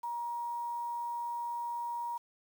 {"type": "tone with quantisation", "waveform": "sine", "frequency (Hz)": 948, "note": "A#5", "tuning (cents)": 29, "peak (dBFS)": -34, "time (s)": [0.03, 2.18], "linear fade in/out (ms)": 10, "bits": 9, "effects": []}